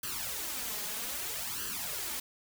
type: noise with flanger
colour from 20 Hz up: white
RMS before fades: -37 dBFS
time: 0.03-2.2 s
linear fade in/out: 5 ms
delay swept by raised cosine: 0.65 to 4.85 ms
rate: 0.62 Hz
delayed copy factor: +0.75
effects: none